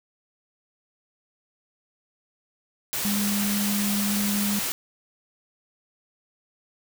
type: tone in noise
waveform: sine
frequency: 203.9 Hz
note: G#3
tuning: 32 cents flat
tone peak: -24 dBFS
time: 3.05-4.59 s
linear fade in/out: 0 ms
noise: white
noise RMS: -28 dBFS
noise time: 2.93-4.72 s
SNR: +1 dB
effects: none